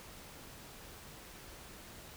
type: silence
effects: pink hiss -52 dBFS RMS until 2.16 s